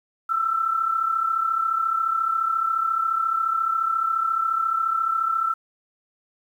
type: tone pair together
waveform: sine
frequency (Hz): 1303.7 / 1338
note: E6 / E6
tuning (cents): -20 / +25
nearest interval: unison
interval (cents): 45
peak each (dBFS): -27 / -21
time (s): 0.29-5.54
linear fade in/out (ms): 10
effects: 9-bit